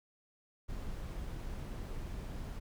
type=noise; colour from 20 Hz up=brown; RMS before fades=-41 dBFS; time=0.68-2.6 s; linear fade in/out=20 ms; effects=none